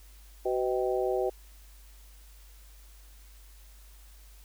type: harmonic tone with a mistuned harmonic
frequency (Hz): 125.7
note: B2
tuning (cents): +31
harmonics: 3 / 4 / 5 / 6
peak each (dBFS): -29 / -31 / -33 / -35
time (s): 0.45-1.3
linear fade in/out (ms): 10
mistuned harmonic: 6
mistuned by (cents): +57
effects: added 50 Hz sine -50 dBFS peak until 4.44 s + white hiss -59 dBFS RMS until 4.44 s